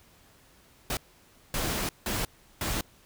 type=noise bursts at uneven times; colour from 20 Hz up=pink; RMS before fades=-30 dBFS; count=4; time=0.9-0.97 / 1.54-1.89 / 2.06-2.25 / 2.61-2.81 s; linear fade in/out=2 ms; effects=pink hiss -59 dBFS RMS until 3.05 s